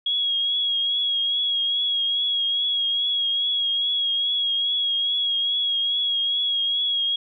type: tone with vibrato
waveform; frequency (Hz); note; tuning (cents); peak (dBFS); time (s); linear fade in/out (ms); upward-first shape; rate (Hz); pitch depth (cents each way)
sine; 3309; G#7; -7; -20; 0.06-7.16; 5; triangle; 2.4; 36
effects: none

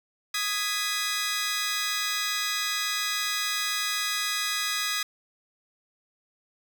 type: chord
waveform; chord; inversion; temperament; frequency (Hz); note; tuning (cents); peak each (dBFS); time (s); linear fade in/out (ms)
15% pulse; G# minor; second; just; 1245.9 / 1661.2 / 1993.5; D#6 / G#6 / B6; +2 / 0 / +16; -25; 0.34-5.03; 5
effects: none

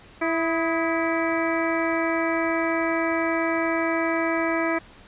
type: harmonic tone with a mistuned harmonic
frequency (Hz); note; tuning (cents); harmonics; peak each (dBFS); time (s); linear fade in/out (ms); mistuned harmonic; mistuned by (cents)
329.6; E4; 0; 1 / 2 / 3 / 4 / 5 / 6 / 7; -25 / -27 / -32 / -31 / -32 / -31 / -32; 0.21-4.79; 10; 4; -67
effects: pink hiss -49 dBFS RMS until 5.07 s + resampled to 8000 Hz

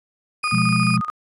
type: tone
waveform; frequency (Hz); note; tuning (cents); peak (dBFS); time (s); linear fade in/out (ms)
35% pulse; 2463; D#7; -18; -20; 0.43-0.97; 10
type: tone with tremolo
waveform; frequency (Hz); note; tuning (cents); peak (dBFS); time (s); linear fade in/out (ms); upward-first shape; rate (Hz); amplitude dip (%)
sine; 1235; D#6; -13; -21; 0.44-1.1; 0; square; 14; 70
type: chord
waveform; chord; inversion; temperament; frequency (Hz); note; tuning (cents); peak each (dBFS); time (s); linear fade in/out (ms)
sine; F diminished; second; equal; 123.47 / 174.61 / 207.7; Cb3 / F3 / Ab3; 0 / 0 / 0; -21; 0.52-1.01; 10
effects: resampled to 24000 Hz

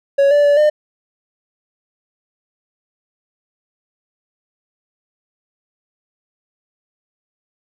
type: tone with pitch steps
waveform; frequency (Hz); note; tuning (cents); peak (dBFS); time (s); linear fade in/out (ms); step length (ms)
triangle; 557 / 582 / 577 / 603; C#5 / D5 / D5 / D5; +8 / -16 / -31 / +46; -7; 0.18-0.7; 10; 130
effects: none

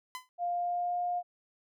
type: tone with exponential decay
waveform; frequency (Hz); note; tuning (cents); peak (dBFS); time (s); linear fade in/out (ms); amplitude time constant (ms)
sawtooth; 1014; B5; +45; -31; 0.15-0.29; 0; 29
type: tone with pitch glide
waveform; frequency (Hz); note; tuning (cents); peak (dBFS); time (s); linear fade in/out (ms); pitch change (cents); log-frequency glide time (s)
sine; 701 to 709.1; F5 to F5; +6 to +26; -29; 0.38-1.23; 50; +20; 0.49-0.98
effects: none

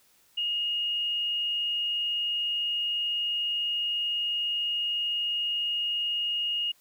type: tone with frequency modulation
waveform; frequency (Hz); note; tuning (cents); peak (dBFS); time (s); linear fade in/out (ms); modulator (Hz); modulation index
sine; 2859; F7; +40; -26; 0.37-6.72; 10; 103; 0.22
effects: white hiss -63 dBFS RMS until 6.8 s

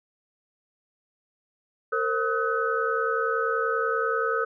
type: tone cluster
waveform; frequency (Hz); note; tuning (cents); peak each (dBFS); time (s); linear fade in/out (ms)
sine; 456.6 / 527 / 1274 / 1501; A#4 / C5 / D#6 / F#6; -36 / +12 / +41 / +24; -27 / -32 / -27 / -29; 1.92-4.45; 10
effects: none

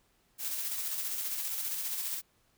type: noise with tremolo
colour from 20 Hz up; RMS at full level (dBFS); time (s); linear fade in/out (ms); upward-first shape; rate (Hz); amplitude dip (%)
blue; -34; 0.38-2.22; 50; square; 15; 30
effects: pink hiss -70 dBFS RMS until 2.57 s

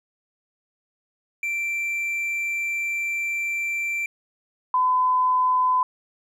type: tone pair in turn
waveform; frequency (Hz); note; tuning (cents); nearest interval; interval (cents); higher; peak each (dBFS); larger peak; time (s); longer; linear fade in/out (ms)
triangle / sine; 2349 / 1011.9; D7 / B5; 0 / +42; octave + minor third; 1458; first; -22 / -17; second; 1.43-4.06 / 4.74-5.83; first; 2
effects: none

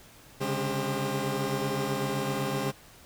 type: tone cluster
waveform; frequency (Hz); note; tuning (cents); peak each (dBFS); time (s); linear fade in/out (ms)
25% pulse; 135.9 / 143.8 / 204.2 / 397.8 / 531; C#3 / D3 / G#3 / G4 / C5; -34 / -36 / -29 / +25 / +25; -31; 0.4-2.72; 20
effects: pink hiss -53 dBFS RMS until 3.05 s

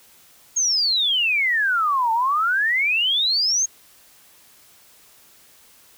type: exponential two-way sweep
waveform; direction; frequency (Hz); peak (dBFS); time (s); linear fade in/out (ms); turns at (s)
sine; down then up; 6620 to 881 to 6620; -17; 0.56-3.66; 10; 2.12
effects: white hiss -52 dBFS RMS until 5.97 s

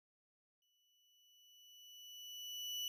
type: tone with exponential growth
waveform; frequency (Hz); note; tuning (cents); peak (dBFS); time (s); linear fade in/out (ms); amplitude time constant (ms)
35% pulse; 2960; F#7; 0; -37; 0.62-2.88; 1; 490
effects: none

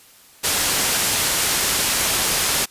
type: low-pass noise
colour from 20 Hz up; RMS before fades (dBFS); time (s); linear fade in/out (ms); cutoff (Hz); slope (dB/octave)
white; -20; 0.43-2.66; 20; 11000; 12
effects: white hiss -49 dBFS RMS until 2.7 s + resampled to 32000 Hz

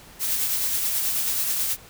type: noise with tremolo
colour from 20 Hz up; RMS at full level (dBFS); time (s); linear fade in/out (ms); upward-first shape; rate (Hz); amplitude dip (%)
blue; -23; 0.19-1.77; 50; triangle; 9.3; 35
effects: pink hiss -47 dBFS RMS until 1.89 s

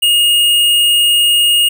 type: tone with hard clipping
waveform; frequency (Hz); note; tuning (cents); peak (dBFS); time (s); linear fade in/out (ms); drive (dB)
sine; 2855; F7; +37; -9; 0.02-1.69; 10; 16
effects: none

